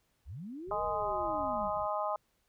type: linear two-way sweep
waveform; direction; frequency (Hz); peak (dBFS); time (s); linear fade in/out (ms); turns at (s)
sine; up then down; 46.25 to 489.4 to 180.6; -40; 0.25-1.71; 50; 0.83
type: low-pass noise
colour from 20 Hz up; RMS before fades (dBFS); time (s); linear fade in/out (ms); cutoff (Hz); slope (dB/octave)
pink; -50; 0.67-1.87; 10; 180; 24
type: harmonic tone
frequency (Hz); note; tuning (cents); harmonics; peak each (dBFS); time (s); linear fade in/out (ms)
207.7; G#3; 0; 3 / 4 / 5 / 6; -35 / -36 / -37 / -38; 0.71-2.16; 2
effects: pink hiss -75 dBFS RMS until 2.48 s